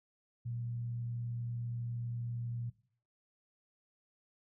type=tone with frequency modulation; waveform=sine; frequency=118.6 Hz; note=A#2; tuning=30 cents sharp; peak=-36 dBFS; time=0.45-2.7 s; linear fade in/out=10 ms; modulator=72.4 Hz; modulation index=0.22; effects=noise-tail reverb RT60 0.5 s tail -18 dB re dry + high-pass 60 Hz 12 dB/octave